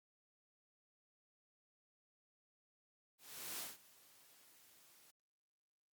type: noise with ADSR envelope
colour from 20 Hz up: white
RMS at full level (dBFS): -44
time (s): 3.18-5.11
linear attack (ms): 410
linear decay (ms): 180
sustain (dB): -22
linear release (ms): 7
effects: high-pass 100 Hz 12 dB/octave + Opus 48 kbps